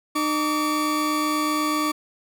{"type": "tone pair together", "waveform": "40% pulse", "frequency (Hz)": [304, 1147.8], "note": ["D#4", "D6"], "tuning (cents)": [-40, -40], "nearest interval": "octave + major seventh", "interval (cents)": 2300, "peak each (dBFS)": -23, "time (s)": [0.15, 1.92], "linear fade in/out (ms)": 10, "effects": []}